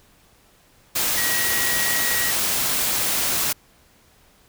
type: tone in noise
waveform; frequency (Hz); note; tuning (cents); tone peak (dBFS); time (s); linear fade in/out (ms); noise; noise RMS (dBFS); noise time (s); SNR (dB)
sine; 1908; A#6; +40; -25; 1.17-2.31; 10; white; -22; 0.95-3.53; -6
effects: pink hiss -56 dBFS RMS until 4.48 s